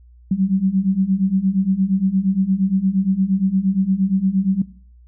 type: beating tone pair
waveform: sine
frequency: 186.4 / 195 Hz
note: F#3 / G3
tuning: +13 / -9 cents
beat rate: 8.6 Hz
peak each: -18 dBFS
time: 0.31-4.62 s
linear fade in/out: 5 ms
effects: noise-tail reverb RT60 0.5 s tail -19 dB re dry + added 60 Hz sine -44 dBFS peak until 5.07 s